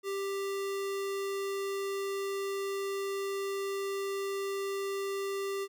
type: tone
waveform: square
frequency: 394 Hz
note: G4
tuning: 9 cents sharp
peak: -33 dBFS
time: 0.03-5.68 s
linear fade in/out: 50 ms
effects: none